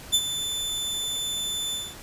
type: tone with ADSR envelope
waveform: sawtooth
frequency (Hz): 3520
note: A7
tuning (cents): 0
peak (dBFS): -13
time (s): 0.12-1.96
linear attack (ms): 25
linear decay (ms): 55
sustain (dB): -11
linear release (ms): 230
effects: pink hiss -43 dBFS RMS until 2.02 s + resampled to 32000 Hz